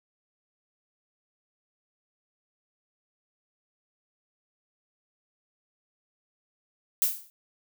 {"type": "noise with exponential decay", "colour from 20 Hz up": "violet", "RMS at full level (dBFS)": -20, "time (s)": [7.02, 7.3], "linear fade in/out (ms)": 0, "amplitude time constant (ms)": 60, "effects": []}